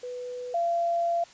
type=tone pair in turn; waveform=sine; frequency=494.8 / 683.7 Hz; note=B4 / F5; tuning=+3 / -37 cents; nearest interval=tritone; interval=560 cents; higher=second; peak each=-33 / -23 dBFS; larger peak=second; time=0.03-0.54 / 0.54-1.24 s; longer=second; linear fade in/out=5 ms; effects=white hiss -52 dBFS RMS until 1.33 s + resampled to 16000 Hz